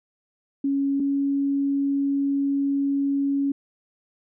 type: tone pair in turn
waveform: sine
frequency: 277.2 / 278.7 Hz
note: C#4 / C#4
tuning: 0 / +9 cents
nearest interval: unison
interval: 9 cents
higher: second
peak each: -20 dBFS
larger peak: neither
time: 0.64-1 / 1-3.52 s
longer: second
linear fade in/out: 5 ms
effects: none